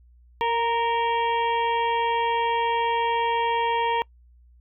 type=harmonic tone with a mistuned harmonic; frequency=462.8 Hz; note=A#4; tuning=13 cents flat; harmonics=1 / 2 / 4 / 5 / 6 / 7; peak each=-27 / -22 / -34 / -35 / -36 / -36 dBFS; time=0.41-4.02 s; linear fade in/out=0 ms; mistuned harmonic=2; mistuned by=+16 cents; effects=noise-tail reverb RT60 0.1 s tail -25 dB re dry + added 60 Hz sine -51 dBFS peak until 4.6 s